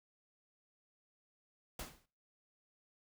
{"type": "noise with exponential decay", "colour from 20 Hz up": "pink", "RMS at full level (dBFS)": -40, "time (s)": [1.79, 2.06], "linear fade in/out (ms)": 5, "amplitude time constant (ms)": 58, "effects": ["noise-tail reverb RT60 0.4 s tail -21 dB re dry"]}